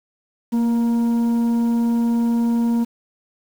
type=tone with frequency modulation; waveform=sine; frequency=232.9 Hz; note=A#3; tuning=1 cent flat; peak=-14 dBFS; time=0.52-2.85 s; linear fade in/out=20 ms; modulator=707 Hz; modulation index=0.23; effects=tanh soft clip ceiling -13 dBFS + 7-bit